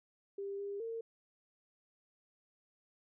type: tone with pitch steps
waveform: sine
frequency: 397.3 / 401.9 / 456 Hz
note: G4 / G4 / A#4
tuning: +23 / +43 / -38 cents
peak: -38 dBFS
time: 0.38-1.01 s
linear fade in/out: 5 ms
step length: 210 ms
effects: none